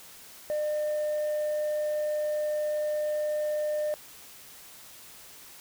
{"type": "tone", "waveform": "sine", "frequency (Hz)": 603, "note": "D5", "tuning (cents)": 46, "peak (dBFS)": -24, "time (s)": [0.5, 3.94], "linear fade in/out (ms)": 0, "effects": ["tanh soft clip ceiling -25 dBFS", "white hiss -49 dBFS RMS until 5.6 s"]}